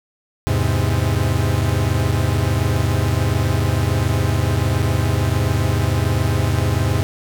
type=chord; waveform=45% pulse; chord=E augmented; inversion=none; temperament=equal; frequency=82.41 / 103.83 / 130.81 Hz; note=E2 / G#2 / B#2; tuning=0 / 0 / 0 cents; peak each=-21 / -19 / -21 dBFS; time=0.47-7.03 s; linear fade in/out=0 ms; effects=none